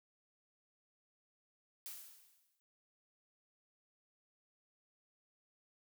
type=noise with exponential decay; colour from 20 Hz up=blue; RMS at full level=-45 dBFS; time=1.86-2.6 s; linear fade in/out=0 ms; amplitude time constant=160 ms; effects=none